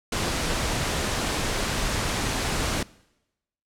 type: noise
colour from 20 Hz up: pink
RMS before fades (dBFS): -26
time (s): 0.12-2.83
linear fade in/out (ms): 5
effects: noise-tail reverb RT60 0.9 s tail -22 dB re dry + low-pass 9000 Hz 12 dB/octave